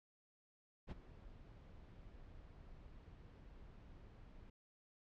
brown noise with ADSR envelope, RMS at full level -43 dBFS, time 0.87-4.5 s, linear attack 41 ms, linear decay 23 ms, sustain -15 dB, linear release 6 ms, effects low-pass 4000 Hz 12 dB/octave

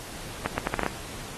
accelerating click train, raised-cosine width 0.5 ms, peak -10 dBFS, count 7, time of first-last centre 0.46-0.864 s, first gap 120 ms, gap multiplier 0.76, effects pink hiss -40 dBFS RMS until 1.37 s + AAC 32 kbps

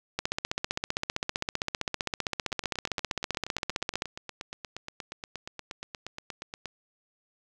two click trains, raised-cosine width 0.2 ms, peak -11 / -20 dBFS, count 60 / 36, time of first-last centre 0.19-4.021 / 2.52-6.657 s, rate 15.4 / 8.46 Hz, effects none

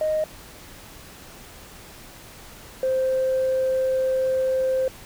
sine tone pair in turn, 621 / 522.2 Hz, D#5 / C5, -3 / -3 cents, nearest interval minor third, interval 300 cents, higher first, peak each -19 / -18 dBFS, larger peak second, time 0.01-0.24 / 2.83-4.88 s, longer second, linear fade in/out 2 ms, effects tanh soft clip ceiling -16 dBFS + pink hiss -44 dBFS RMS until 5.05 s

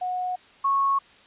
sine tone pair in turn, 730 / 1100.7 Hz, F#5 / C#6, -24 / -13 cents, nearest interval perfect fifth, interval 711 cents, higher second, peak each -25 / -19 dBFS, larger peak second, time 0.01-0.36 / 0.64-0.99 s, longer neither, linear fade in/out 10 ms, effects white hiss -53 dBFS RMS until 1.26 s + resampled to 8000 Hz

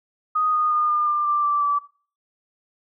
sine tone with pitch steps, 1244.5 / 1231.6 / 1218.9 / 1206.3 / 1193.8 / 1181.5 / 1169.2 / 1157.1 Hz, D#6 / D#6 / D#6 / D6 / D6 / D6 / D6 / D6, 0 / -18 / -36 / +46 / +28 / +10 / -8 / -26 cents, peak -18 dBFS, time 0.35-1.79 s, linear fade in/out 10 ms, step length 180 ms, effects noise-tail reverb RT60 0.4 s tail -17 dB re dry

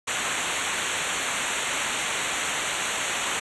pink noise with comb filter, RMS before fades -27 dBFS, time 0.07-3.4 s, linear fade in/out 10 ms, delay 0.2 ms, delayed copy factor -1, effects resampled to 24000 Hz

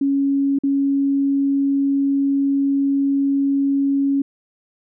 sine tone with dropouts, 277.2 Hz, C#4, in tune, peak -15 dBFS, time 0.01-4.22 s, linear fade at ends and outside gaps 5 ms, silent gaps 0.588-0.635 s, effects none

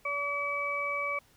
harmonic tone, 572 Hz, D5, 46 cents flat, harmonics 1 / 2 / 4, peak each -37 / -34 / -32 dBFS, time 0.05-1.19 s, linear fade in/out 5 ms, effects pink hiss -63 dBFS RMS until 1.36 s

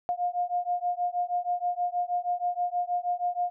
sine beating tone pair, 707 / 713.3 Hz, F5 / F5, +21 / +36 cents, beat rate 6.3 Hz, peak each -29 dBFS, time 0.09-3.5 s, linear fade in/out 0 ms, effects none

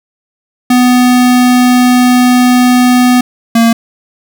square tone pair in turn, 248.7 / 229.9 Hz, B3 / A#3, +12 / -24 cents, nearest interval minor second, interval 136 cents, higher first, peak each -5 dBFS, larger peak neither, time 0.7-3.21 / 3.55-3.73 s, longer first, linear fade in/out 5 ms, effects none

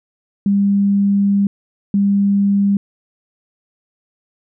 sine tone bursts at uneven times, 200 Hz, G3, 35 cents sharp, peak -11 dBFS, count 2, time 0.46-1.47 / 1.94-2.77 s, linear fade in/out 2 ms, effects none

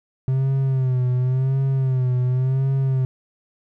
triangle tone with vibrato, 130.2 Hz, C3, 8 cents flat, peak -15 dBFS, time 0.28-3.05 s, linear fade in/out 0 ms, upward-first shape sine, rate 0.92 Hz, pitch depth 67 cents each way, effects none

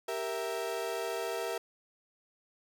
35% pulse chord, E diminished, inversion first, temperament equal, 392 / 466.2 / 659.3 Hz, G4 / Bb4 / E5, 0 / 0 / 0 cents, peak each -37 / -35 / -36 dBFS, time 0.08-1.58 s, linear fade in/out 5 ms, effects none

